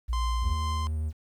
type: tone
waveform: sine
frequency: 58.27 Hz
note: A#1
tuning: in tune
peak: -25 dBFS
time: 0.08-0.54 s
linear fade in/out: 20 ms
type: tone with tremolo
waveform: 45% pulse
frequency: 1041 Hz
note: C6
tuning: 9 cents flat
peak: -31 dBFS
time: 0.13-0.87 s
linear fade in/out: 0 ms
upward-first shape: triangle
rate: 2.2 Hz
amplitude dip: 40%
type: tone with vibrato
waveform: triangle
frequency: 77.78 Hz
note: D#2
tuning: in tune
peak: -25 dBFS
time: 0.41-1.13 s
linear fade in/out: 50 ms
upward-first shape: sine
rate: 10 Hz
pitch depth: 13 cents each way
effects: low-pass 8000 Hz 12 dB/octave + 10-bit